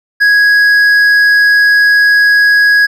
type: tone with hard clipping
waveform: sine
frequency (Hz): 1661.2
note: G#6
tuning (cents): 0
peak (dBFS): -6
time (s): 0.2-2.87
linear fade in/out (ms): 20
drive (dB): 5
effects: none